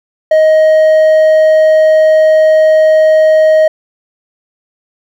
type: tone with hard clipping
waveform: sine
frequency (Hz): 627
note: D#5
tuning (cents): +13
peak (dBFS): -5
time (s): 0.31-3.68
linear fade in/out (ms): 5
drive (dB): 3
effects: none